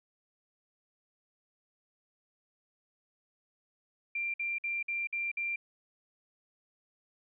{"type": "tone bursts", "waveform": "sine", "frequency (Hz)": 2372, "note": "D7", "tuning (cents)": 17, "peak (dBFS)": -31, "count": 6, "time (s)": [4.15, 5.56], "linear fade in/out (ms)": 5, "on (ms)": 190, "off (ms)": 54, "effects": []}